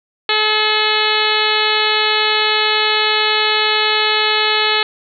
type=harmonic tone; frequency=429.1 Hz; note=A4; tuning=43 cents flat; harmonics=1 / 2 / 3 / 4 / 5 / 6 / 7 / 8 / 9 / 10; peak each=-22 / -22 / -22 / -22 / -22 / -22 / -22 / -22 / -22 / -22 dBFS; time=0.29-4.83 s; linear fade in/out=2 ms; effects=none